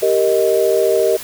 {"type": "chord", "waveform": "sine", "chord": "Eb major", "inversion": "first", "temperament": "equal", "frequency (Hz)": [392, 466.2, 622.3], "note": ["G4", "Bb4", "Eb5"], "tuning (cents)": [0, 0, 0], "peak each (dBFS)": -16, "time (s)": [0.02, 1.17], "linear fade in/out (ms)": 10, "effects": ["white hiss -31 dBFS RMS until 1.23 s"]}